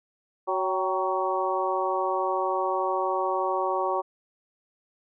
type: harmonic tone with a mistuned harmonic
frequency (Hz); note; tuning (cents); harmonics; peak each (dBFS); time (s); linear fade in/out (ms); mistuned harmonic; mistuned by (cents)
186.6; F#3; +15; 2 / 3 / 4 / 5 / 6; -30 / -30 / -30 / -30 / -30; 0.47-4.02; 20; 4; +53
effects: none